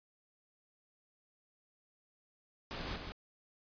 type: noise with echo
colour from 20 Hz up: pink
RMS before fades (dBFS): -41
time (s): 2.71-2.96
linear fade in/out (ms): 0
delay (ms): 160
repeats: 1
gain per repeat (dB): -4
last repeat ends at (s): 3.12
effects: resampled to 11025 Hz